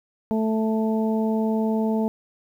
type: harmonic tone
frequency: 220 Hz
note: A3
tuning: in tune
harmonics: 1 / 2 / 3 / 4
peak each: -21 / -27 / -31 / -33 dBFS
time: 0.31-2.08 s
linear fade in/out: 0 ms
effects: 9-bit